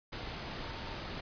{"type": "tone in noise", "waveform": "sine", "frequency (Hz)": 909, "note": "A#5", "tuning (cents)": -44, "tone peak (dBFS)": -52, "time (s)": [0.62, 0.97], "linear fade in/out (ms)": 10, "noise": "pink", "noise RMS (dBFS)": -41, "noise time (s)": [0.12, 1.21], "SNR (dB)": -14, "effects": ["resampled to 11025 Hz"]}